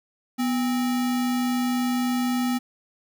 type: tone with sample-and-hold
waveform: sine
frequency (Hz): 246.9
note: B3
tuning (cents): 0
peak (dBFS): -21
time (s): 0.38-2.59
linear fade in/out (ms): 20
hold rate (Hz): 1050
effects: none